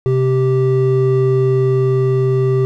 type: tone pair together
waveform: triangle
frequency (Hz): 130.15 / 390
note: C3 / G4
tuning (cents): -9 / -9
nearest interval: octave + perfect fifth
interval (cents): 1900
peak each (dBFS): -12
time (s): 0.06-2.65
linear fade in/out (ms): 0
effects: none